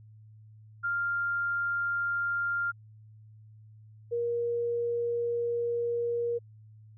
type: tone pair in turn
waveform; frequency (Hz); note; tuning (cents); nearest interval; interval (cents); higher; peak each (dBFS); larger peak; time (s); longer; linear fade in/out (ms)
sine; 1396.9 / 472.9; F6 / A#4; 0 / +25; octave + perfect fifth; 1875; first; -27; neither; 0.83-2.72 / 4.11-6.39; second; 20
effects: added 108 Hz sine -50 dBFS peak until 6.97 s